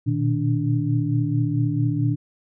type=tone cluster; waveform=sine; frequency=118.8 / 123.3 / 154.3 / 292 Hz; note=A#2 / B2 / D#3 / D4; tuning=+33 / -2 / -14 / -10 cents; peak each=-22 / -27 / -25 / -25 dBFS; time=0.06-2.16 s; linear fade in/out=20 ms; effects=none